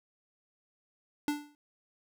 square tone with exponential decay, 293.7 Hz, D4, in tune, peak -26 dBFS, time 1.28-1.55 s, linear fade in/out 1 ms, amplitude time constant 58 ms, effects none

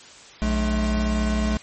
square tone pair together, 60.2 / 214.5 Hz, B1 / A3, -44 / -44 cents, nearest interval octave + minor seventh, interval 2200 cents, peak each -23 / -24 dBFS, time 0.42-1.57 s, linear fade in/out 0 ms, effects white hiss -45 dBFS RMS until 1.62 s + MP3 32 kbps

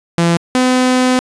sawtooth tone pair in turn, 169.6 / 254.1 Hz, E3 / B3, +50 / +49 cents, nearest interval perfect fifth, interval 699 cents, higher second, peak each -6 dBFS, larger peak neither, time 0.18-0.37 / 0.55-1.19 s, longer second, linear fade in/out 0 ms, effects resampled to 22050 Hz

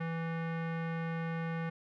square tone with low-pass filter, 164.81 Hz, E3, in tune, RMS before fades -36 dBFS, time 0-1.7 s, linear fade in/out 10 ms, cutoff 1900 Hz, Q 2.1, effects none

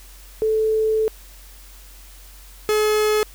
sine / 45% pulse tone pair in turn, 437.4 / 426.2 Hz, A4 / G#4, -10 / +45 cents, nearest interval unison, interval 45 cents, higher first, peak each -16 dBFS, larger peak neither, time 0.42-1.08 / 2.69-3.23 s, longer first, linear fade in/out 0 ms, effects added 46 Hz sine -42 dBFS peak until 3.34 s + white hiss -47 dBFS RMS until 3.34 s

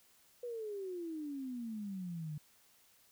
sine exponential sweep, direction down, 493.9 to 146.83 Hz, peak -39 dBFS, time 0.43-2.38 s, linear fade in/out 5 ms, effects white hiss -67 dBFS RMS until 3.11 s

